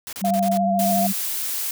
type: noise bursts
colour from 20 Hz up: white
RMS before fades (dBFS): -33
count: 6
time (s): 0.07-0.573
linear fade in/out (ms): 0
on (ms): 58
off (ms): 31
type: tone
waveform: sine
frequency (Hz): 195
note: G3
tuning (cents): -9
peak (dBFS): -21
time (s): 0.21-1.13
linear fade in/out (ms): 20
type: tone with vibrato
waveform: sine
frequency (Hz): 691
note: F5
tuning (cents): -19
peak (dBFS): -19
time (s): 0.24-1.07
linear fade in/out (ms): 5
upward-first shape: triangle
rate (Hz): 14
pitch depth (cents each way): 44
type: noise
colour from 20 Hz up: blue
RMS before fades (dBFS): -26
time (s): 0.79-1.71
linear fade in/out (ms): 2
effects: none